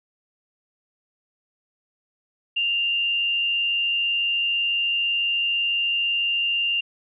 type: tone with frequency modulation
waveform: sine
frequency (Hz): 2794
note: F7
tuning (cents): 0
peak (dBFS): -20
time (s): 2.56-6.81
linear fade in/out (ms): 10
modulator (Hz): 90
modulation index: 0.47
effects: none